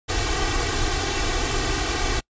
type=noise with comb filter; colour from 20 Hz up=pink; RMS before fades=-23 dBFS; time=0.08-2.21 s; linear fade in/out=20 ms; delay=2.6 ms; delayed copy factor=+0.95; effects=noise-tail reverb RT60 0.1 s tail -26 dB re dry + resampled to 16000 Hz